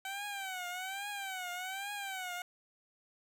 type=tone with vibrato; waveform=15% pulse; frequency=764 Hz; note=G5; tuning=45 cents flat; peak=-32 dBFS; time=0.05-2.42 s; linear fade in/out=2 ms; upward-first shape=triangle; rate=1.2 Hz; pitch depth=140 cents each way; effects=none